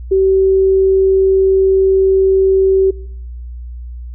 sine tone, 383.6 Hz, G4, 37 cents flat, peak -8 dBFS, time 0.11-2.91 s, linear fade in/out 10 ms, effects noise-tail reverb RT60 0.9 s tail -24 dB re dry + added 60 Hz sine -25 dBFS peak until 4.14 s

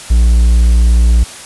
triangle tone, 58.27 Hz, A#1, in tune, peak -3 dBFS, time 0.1-1.24 s, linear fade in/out 10 ms, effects white hiss -30 dBFS RMS until 1.45 s + resampled to 24000 Hz

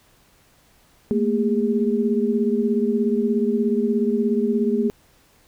sine tone cluster, 217.6 / 234.4 / 408.1 Hz, A3 / A#3 / G#4, -19 / +10 / -30 cents, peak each -22 dBFS, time 1.11-4.9 s, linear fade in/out 0 ms, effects pink hiss -57 dBFS RMS until 5.47 s

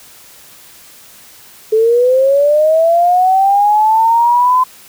sine linear sweep, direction up, 430.7 to 1025 Hz, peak -7 dBFS, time 1.72-4.64 s, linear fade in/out 10 ms, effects white hiss -40 dBFS RMS until 4.88 s

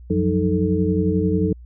sine tone cluster, 90.3 / 175.5 / 186.7 / 310.2 / 439.2 Hz, F#2 / F3 / F#3 / D#4 / A4, -42 / +9 / +16 / -5 / -3 cents, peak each -23 dBFS, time 0.1-1.53 s, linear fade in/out 5 ms, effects added 60 Hz sine -38 dBFS peak until 1.65 s

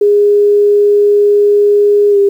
sine tone with pitch glide, 411 to 399.8 Hz, G#4 to G4, -18 to +34 cents, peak -5 dBFS, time 0.01-2.29 s, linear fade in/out 5 ms, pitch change -48 cents, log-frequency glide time 2.1-2.18 s, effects 7-bit

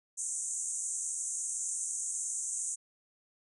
white band-pass noise, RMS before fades -36 dBFS, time 0.17-2.76 s, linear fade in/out 20 ms, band 6300 to 9200 Hz, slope 96 dB/octave, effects none

